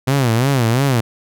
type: tone with vibrato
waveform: sawtooth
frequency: 125.6 Hz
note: B2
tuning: 30 cents sharp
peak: -9 dBFS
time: 0.07-1.01 s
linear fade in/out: 10 ms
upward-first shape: sine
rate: 2.9 Hz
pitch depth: 200 cents each way
effects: none